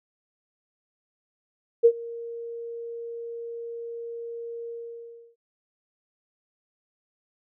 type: tone with ADSR envelope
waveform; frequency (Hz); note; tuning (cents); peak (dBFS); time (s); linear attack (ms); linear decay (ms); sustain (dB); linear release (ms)
sine; 466.2; A#4; 0; -10; 1.83-5.36; 24; 64; -23; 670
effects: none